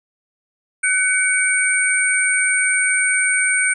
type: tone cluster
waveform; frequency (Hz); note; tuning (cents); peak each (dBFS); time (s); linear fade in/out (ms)
sine; 1505 / 2252 / 8730; F#6 / C#7 / C#9; +29 / +27 / -28; -19; 0.83-3.74; 10
effects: none